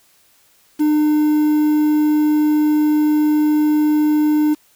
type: tone with quantisation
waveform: triangle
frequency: 302.3 Hz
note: D#4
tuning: 50 cents flat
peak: -10 dBFS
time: 0.79-4.55 s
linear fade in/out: 20 ms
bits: 6
effects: white hiss -55 dBFS RMS until 4.75 s